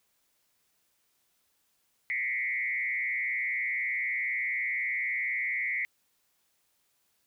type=tone with frequency modulation; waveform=sine; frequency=2093 Hz; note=C7; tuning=in tune; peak=-28 dBFS; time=2.1-5.85 s; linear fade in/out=0 ms; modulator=124 Hz; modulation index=1.3; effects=white hiss -73 dBFS RMS until 7.26 s